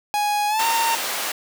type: tone with pitch glide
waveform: 45% pulse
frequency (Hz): 830.6 to 916.3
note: G#5 to A#5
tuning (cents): 0 to -30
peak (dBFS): -19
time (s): 0.14-0.95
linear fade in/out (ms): 0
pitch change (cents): +170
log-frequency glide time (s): 0.48-0.65
type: high-pass noise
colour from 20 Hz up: pink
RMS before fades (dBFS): -26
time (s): 0.59-1.32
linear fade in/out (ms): 5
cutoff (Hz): 710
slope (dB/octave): 12
effects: none